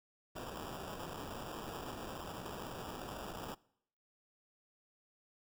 blue noise with sample-and-hold, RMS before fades -45 dBFS, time 0.35-3.55 s, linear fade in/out 10 ms, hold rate 2100 Hz, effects noise-tail reverb RT60 0.7 s tail -23 dB re dry

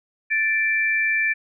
sine tone pair together, 1760 / 2347 Hz, A6 / D7, 0 / -2 cents, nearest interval perfect fourth, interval 498 cents, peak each -21 dBFS, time 0.3-1.34 s, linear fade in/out 20 ms, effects none

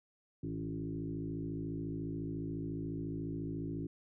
sine tone with frequency modulation, 220 Hz, A3, in tune, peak -36 dBFS, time 0.43-3.87 s, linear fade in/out 5 ms, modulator 54.2 Hz, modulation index 2.4, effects none

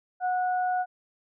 sine tone pair together, 732 / 1464 Hz, F#5 / F#6, -19 / -19 cents, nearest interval octave, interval 1200 cents, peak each -24 / -35 dBFS, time 0.2-0.86 s, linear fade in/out 50 ms, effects none

